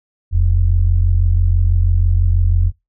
sine tone pair together, 41.2 / 87.31 Hz, E1 / F2, 0 / 0 cents, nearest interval octave + minor second, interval 1300 cents, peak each -13 dBFS, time 0.31-2.72 s, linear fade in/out 50 ms, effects noise-tail reverb RT60 0.2 s tail -23 dB re dry

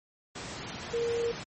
sine tone in noise, 467.6 Hz, A#4, 5 cents sharp, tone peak -27 dBFS, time 0.93-1.32 s, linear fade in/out 10 ms, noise pink, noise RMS -39 dBFS, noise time 0.35-1.44 s, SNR +9 dB, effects high-pass 80 Hz 12 dB/octave + MP3 32 kbps

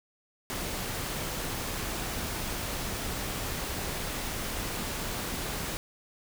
pink noise, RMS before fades -34 dBFS, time 0.5-5.77 s, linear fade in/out 0 ms, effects none

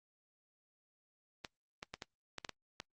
clicks, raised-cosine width 0.2 ms, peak -24 dBFS, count 8, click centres 1.448 / 1.829 / 1.94 / 2.022 / 2.383 / 2.448 / 2.493 / 2.801 s, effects noise-tail reverb RT60 0.1 s tail -25 dB re dry + Opus 24 kbps

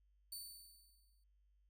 15% pulse tone with exponential decay, 4521 Hz, C#8, 33 cents sharp, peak -38 dBFS, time 0.32-1.24 s, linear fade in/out 5 ms, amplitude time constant 200 ms, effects added 50 Hz sine -70 dBFS peak until 1.69 s

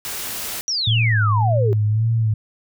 white noise, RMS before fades -28 dBFS, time 0.05-0.61 s, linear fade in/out 0 ms
sine exponential sweep, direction down, 5920 to 380 Hz, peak -19 dBFS, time 0.68-1.73 s, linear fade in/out 0 ms
sine tone with vibrato, 110 Hz, A2, in tune, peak -15 dBFS, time 0.87-2.34 s, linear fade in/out 5 ms, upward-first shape sine, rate 1.8 Hz, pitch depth 73 cents each way
effects none

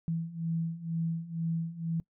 sine beating tone pair, 163.8 / 165.9 Hz, E3 / E3, -11 / +11 cents, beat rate 2.1 Hz, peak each -35 / -32 dBFS, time 0.08-2 s, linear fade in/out 0 ms, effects noise-tail reverb RT60 0.1 s tail -22 dB re dry

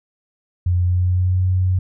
sine tone with pitch glide, 89 to 92.25 Hz, F2 to F#2, +33 to -5 cents, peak -14 dBFS, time 0.66-1.79 s, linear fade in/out 5 ms, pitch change +62 cents, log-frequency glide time 0.8-1.43 s, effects none

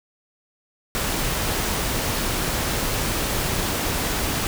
pink noise, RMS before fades -24 dBFS, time 0.95-4.47 s, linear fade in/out 0 ms, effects none

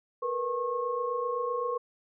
sine tone cluster, 461.6 / 489.4 / 1086 Hz, A#4 / B4 / C#6, -17 / -16 / -36 cents, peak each -36 / -31 / -32 dBFS, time 0.22-1.78 s, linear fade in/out 10 ms, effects none

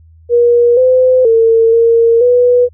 sine tone with pitch steps, 477.4 / 511 / 453.8 / 461.5 / 490.9 Hz, A#4 / C5 / A#4 / A#4 / B4, +41 / -41 / -47 / -17 / -10 cents, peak -5 dBFS, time 0.29-2.69 s, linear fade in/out 50 ms, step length 480 ms, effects added 81 Hz sine -39 dBFS peak until 2.73 s

